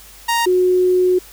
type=tone pair in turn; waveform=sawtooth / sine; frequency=933 / 365.1 Hz; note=A#5 / F#4; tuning=+1 / -23 cents; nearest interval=octave + major third; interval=1624 cents; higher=first; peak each=-11 dBFS; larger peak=neither; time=0.28-0.46 / 0.46-1.19 s; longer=second; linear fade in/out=10 ms; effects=added 50 Hz sine -46 dBFS peak until 1.32 s + white hiss -42 dBFS RMS until 1.32 s